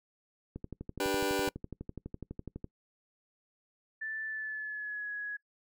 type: click train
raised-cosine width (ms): 3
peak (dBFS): -27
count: 26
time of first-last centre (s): 0.56-2.643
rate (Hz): 12
type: chord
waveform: sawtooth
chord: G major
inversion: second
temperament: just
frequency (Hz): 294 / 392 / 490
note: D4 / G4 / B4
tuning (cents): +2 / 0 / -14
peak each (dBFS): -30 / -29 / -30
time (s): 1-1.49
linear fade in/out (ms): 2
type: tone with pitch glide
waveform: sine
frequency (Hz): 1760 to 1674.7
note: A6 to G#6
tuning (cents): 0 to +14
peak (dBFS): -35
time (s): 4.01-5.37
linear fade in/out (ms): 10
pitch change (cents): -86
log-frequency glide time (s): 4.25-5.11
effects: noise-tail reverb RT60 0.1 s tail -23 dB re dry